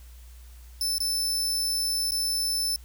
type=tone with dropouts; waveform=sawtooth; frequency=5280 Hz; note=E8; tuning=2 cents sharp; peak=-22 dBFS; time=0.81-2.76 s; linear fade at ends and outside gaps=1 ms; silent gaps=0.982-1.003 / 2.109-2.119 s; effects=added 60 Hz sine -44 dBFS peak until 2.84 s + white hiss -57 dBFS RMS until 2.84 s